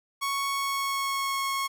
sawtooth tone with pitch glide, 1108.7 to 1093.4 Hz, C#6 to C#6, 0 to -24 cents, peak -23 dBFS, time 0.21-1.68 s, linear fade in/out 20 ms, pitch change -24 cents, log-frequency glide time 0.46-1.44 s, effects none

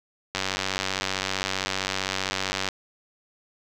click train, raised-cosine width 0.2 ms, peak -8 dBFS, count 224, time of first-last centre 0.35-2.688 s, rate 95.4 Hz, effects none

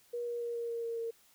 sine tone with pitch steps, 478.7 / 475.4 / 472.1 / 468.8 / 465.6 / 462.4 / 459.2 Hz, A#4 / A#4 / A#4 / A#4 / A#4 / A#4 / A#4, +46 / +34 / +22 / +10 / -2 / -14 / -26 cents, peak -34 dBFS, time 0.13-1.11 s, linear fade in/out 10 ms, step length 140 ms, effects white hiss -65 dBFS RMS until 1.34 s

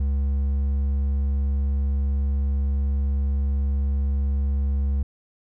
triangle tone with hard clipping, 69.3 Hz, C#2, in tune, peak -21 dBFS, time 0-5.03 s, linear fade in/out 5 ms, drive 7 dB, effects none

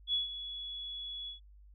sine tone with ADSR envelope, 3386 Hz, G#7, 33 cents sharp, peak -27 dBFS, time 0.07-1.4 s, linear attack 65 ms, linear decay 140 ms, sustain -12 dB, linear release 120 ms, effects added 50 Hz sine -54 dBFS peak until 1.74 s

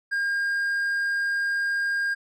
triangle tone, 1613 Hz, G6, 49 cents sharp, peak -21 dBFS, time 0.11-2.15 s, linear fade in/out 20 ms, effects resampled to 24000 Hz

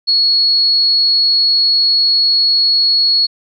sine tone, 4348 Hz, C#8, 34 cents flat, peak -9 dBFS, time 0.07-3.27 s, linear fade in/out 20 ms, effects none

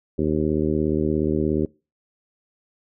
harmonic tone, 77 Hz, D#2, 17 cents flat, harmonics 1 / 2 / 3 / 4 / 5 / 6 / 7, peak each -29 / -27 / -25 / -25 / -24 / -33 / -34 dBFS, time 0.18-1.66 s, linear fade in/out 10 ms, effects noise-tail reverb RT60 0.3 s tail -24 dB re dry

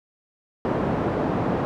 pink band-pass noise, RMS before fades -24 dBFS, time 0.65-1.65 s, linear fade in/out 0 ms, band 130 to 840 Hz, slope 12 dB/octave, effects none

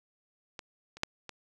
clicks, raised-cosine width 0.2 ms, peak -23 / -30 / -11 / -24 dBFS, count 4, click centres 0.592 / 0.97 / 1.034 / 1.293 s, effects none

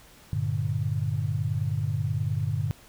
sine chord, G minor, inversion none, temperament equal, 98 / 116.54 / 146.83 Hz, G2 / Bb2 / D3, 0 / 0 / 0 cents, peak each -29 dBFS, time 0.33-2.71 s, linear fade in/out 0 ms, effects pink hiss -53 dBFS RMS until 2.88 s

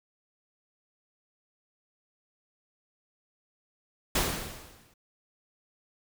pink noise with exponential decay, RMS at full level -24 dBFS, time 4.15-4.94 s, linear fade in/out 5 ms, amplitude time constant 170 ms, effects none

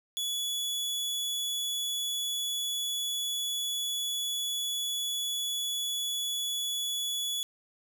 sawtooth tone, 3408 Hz, G#7, 44 cents sharp, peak -27 dBFS, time 0.17-7.43 s, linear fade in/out 0 ms, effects none

